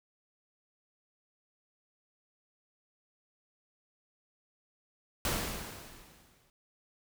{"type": "noise with exponential decay", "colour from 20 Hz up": "pink", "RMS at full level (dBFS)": -30, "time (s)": [5.25, 6.5], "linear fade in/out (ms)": 1, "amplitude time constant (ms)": 270, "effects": []}